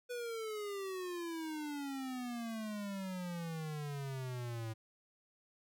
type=exponential sweep; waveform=square; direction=down; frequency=493.9 to 110.1 Hz; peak=-40 dBFS; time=0.09-4.74 s; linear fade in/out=20 ms; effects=none